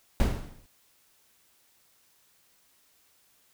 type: noise with exponential decay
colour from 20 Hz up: brown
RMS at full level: -20 dBFS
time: 0.2-0.66 s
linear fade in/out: 0 ms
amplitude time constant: 100 ms
effects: white hiss -65 dBFS RMS until 3.53 s